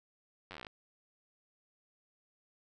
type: slowing click train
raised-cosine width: 0.3 ms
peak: -29 dBFS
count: 12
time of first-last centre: 0.51-0.668 s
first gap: 10 ms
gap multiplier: 1.07
effects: none